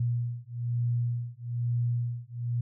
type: beating tone pair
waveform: sine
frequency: 119.2 / 120.3 Hz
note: A#2 / B2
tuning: +39 / -45 cents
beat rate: 1.1 Hz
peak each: -30 dBFS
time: 0-2.61 s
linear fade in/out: 5 ms
effects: none

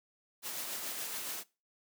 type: noise with tremolo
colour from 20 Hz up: white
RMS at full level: -38 dBFS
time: 0.42-1.44 s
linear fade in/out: 50 ms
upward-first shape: triangle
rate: 7.1 Hz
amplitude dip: 35%
effects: noise-tail reverb RT60 0.3 s tail -22 dB re dry + high-pass 200 Hz 12 dB/octave

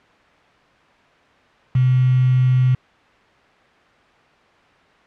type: tone with quantisation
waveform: sine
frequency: 127.6 Hz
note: C3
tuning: 43 cents flat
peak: -12 dBFS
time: 1.75-2.75 s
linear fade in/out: 5 ms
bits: 5
effects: white hiss -52 dBFS RMS until 5.06 s + low-pass 2000 Hz 12 dB/octave

